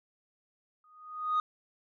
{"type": "tone with exponential growth", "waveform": "sine", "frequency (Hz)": 1241, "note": "D#6", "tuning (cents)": -5, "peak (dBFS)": -21, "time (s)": [0.84, 1.4], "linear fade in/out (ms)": 2, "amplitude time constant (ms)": 120, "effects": ["tanh soft clip ceiling -23 dBFS"]}